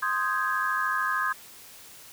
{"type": "chord", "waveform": "sine", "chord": "Ab major seventh", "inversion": "first", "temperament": "equal", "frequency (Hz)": [1046.5, 1244.5, 1568, 1661.2], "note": ["C6", "Eb6", "G6", "Ab6"], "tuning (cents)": [0, 0, 0, 0], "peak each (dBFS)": [-30, -29, -32, -29], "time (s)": [0.02, 1.33], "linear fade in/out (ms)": 10, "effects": ["white hiss -48 dBFS RMS until 2.12 s"]}